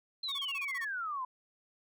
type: exponential sweep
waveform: sine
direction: down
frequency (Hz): 4186 to 987.8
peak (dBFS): -34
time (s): 0.23-1.25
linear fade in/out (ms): 5
type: tone bursts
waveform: sawtooth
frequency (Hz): 1111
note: C#6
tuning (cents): +4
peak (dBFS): -37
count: 9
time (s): 0.28-0.85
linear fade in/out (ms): 10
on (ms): 42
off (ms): 24
effects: none